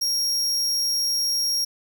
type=tone; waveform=40% pulse; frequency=5588 Hz; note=F8; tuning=in tune; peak=-20 dBFS; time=0.01-1.65 s; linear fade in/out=10 ms; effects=none